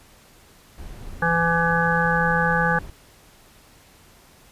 brown noise, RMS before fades -37 dBFS, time 0.78-2.9 s, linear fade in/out 2 ms
harmonic tone, 167.9 Hz, E3, 32 cents sharp, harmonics 1 / 3 / 5 / 7 / 9 / 10, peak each -24 / -26 / -24 / -27 / -24 / -24 dBFS, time 1.22-2.79 s, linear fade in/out 5 ms
effects pink hiss -52 dBFS RMS until 4.51 s + resampled to 32000 Hz

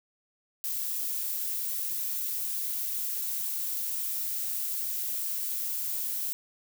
violet noise with dropouts, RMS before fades -32 dBFS, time 0.64-6.33 s, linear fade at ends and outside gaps 0 ms, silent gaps 3.216-3.22 s, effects none

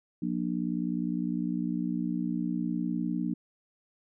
harmonic tone, 59.8 Hz, A#1, 45 cents sharp, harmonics 3 / 4 / 5, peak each -32 / -32 / -33 dBFS, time 0.22-3.34 s, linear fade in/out 5 ms, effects none

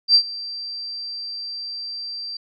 sine tone with ADSR envelope, 4699 Hz, D8, in tune, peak -8 dBFS, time 0.08-2.37 s, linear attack 67 ms, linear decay 77 ms, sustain -20 dB, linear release 4 ms, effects none

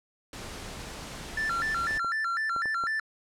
pink noise, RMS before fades -40 dBFS, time 0.33-1.98 s, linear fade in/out 2 ms
triangle tone with vibrato, 1554 Hz, G6, 16 cents flat, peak -25 dBFS, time 1.37-3 s, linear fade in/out 5 ms, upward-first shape square, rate 4 Hz, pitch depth 220 cents each way
clicks, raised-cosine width 1 ms, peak -26 dBFS, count 6, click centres 1.601 / 1.909 / 2.046 / 2.563 / 2.657 / 2.838 s
effects low-pass 9000 Hz 12 dB/octave

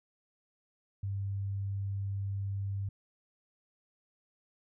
sine tone, 98.8 Hz, G2, 14 cents sharp, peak -32 dBFS, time 1.03-2.89 s, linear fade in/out 5 ms, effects none

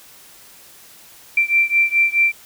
sine beating tone pair, 2349 / 2353.7 Hz, D7 / D7, 0 / +3 cents, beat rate 4.7 Hz, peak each -16 / -17 dBFS, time 1.37-2.32 s, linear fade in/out 5 ms, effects white hiss -45 dBFS RMS until 2.45 s

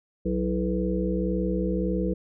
harmonic tone with a mistuned harmonic, 61.74 Hz, B1, in tune, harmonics 1 / 3 / 5 / 7 / 8, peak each -30 / -27 / -30 / -33 / -31 dBFS, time 0.25-2.14 s, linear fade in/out 10 ms, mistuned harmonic 5, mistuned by +100 cents, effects none

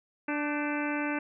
harmonic tone with a mistuned harmonic, 293.7 Hz, D4, in tune, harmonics 1 / 2 / 3 / 4 / 5 / 6 / 7 / 8 / 9, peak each -31 / -38 / -38 / -42 / -37 / -43 / -41 / -41 / -41 dBFS, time 0.28-1.19 s, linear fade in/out 5 ms, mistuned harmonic 5, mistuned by +57 cents, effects none

